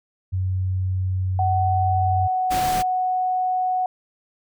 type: tone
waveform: sine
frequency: 93.3 Hz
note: F#2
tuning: 15 cents sharp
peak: -20 dBFS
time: 0.32-2.28 s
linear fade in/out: 20 ms
type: tone with pitch glide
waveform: sine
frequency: 750 to 738.8 Hz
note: F#5 to F#5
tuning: +23 to -3 cents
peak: -19 dBFS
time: 1.39-3.86 s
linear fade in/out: 2 ms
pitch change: -26 cents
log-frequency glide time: 1.83-2.68 s
type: noise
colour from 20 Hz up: pink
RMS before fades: -28 dBFS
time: 2.5-2.83 s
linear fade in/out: 20 ms
effects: none